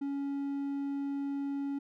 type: tone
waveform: triangle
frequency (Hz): 279.7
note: C#4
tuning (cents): +16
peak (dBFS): -30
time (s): 0.01-1.79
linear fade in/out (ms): 10
effects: none